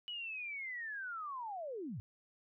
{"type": "linear sweep", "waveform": "sine", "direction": "down", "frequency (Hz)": [2960, 88.6], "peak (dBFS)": -40, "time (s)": [0.08, 2], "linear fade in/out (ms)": 0, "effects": []}